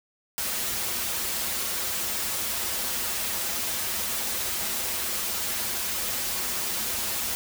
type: noise with comb filter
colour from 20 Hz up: white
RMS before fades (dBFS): -29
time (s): 0.38-7.35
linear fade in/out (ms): 0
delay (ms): 6.8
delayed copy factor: -0.85
effects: none